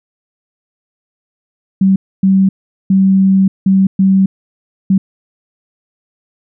sine tone bursts at uneven times, 192.1 Hz, G3, 35 cents flat, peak -6 dBFS, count 6, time 1.81-1.96 / 2.23-2.49 / 2.9-3.48 / 3.66-3.87 / 3.99-4.26 / 4.9-4.98 s, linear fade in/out 5 ms, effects none

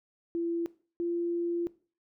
sine tone pair in turn, 338.1 / 343.4 Hz, E4 / F4, +44 / -29 cents, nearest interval unison, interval 27 cents, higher second, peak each -28 dBFS, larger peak neither, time 0.35-0.66 / 1-1.67 s, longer second, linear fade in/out 0 ms, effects noise-tail reverb RT60 0.4 s tail -19 dB re dry

